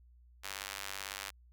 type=tone with high-pass filter; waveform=sawtooth; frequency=98 Hz; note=G2; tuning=in tune; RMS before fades=-43 dBFS; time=0.43-1.31 s; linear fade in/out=20 ms; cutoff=1500 Hz; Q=0.62; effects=added 60 Hz sine -58 dBFS peak until 1.52 s